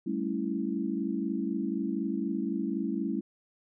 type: chord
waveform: sine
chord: A dominant seventh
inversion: third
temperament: equal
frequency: 196 / 220 / 277.2 / 329.6 Hz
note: G3 / A3 / C#4 / E4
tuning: 0 / 0 / 0 / 0 cents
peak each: -34 dBFS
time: 0.06-3.21 s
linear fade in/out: 10 ms
effects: none